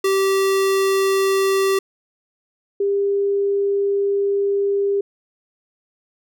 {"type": "tone pair in turn", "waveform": ["square", "sine"], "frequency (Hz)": [388, 399.8], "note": ["G4", "G4"], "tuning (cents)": [-18, 34], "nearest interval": "minor second", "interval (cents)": 52, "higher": "second", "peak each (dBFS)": -16, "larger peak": "neither", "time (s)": [[0.04, 1.79], [2.8, 5.01]], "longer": "second", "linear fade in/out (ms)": 5, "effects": []}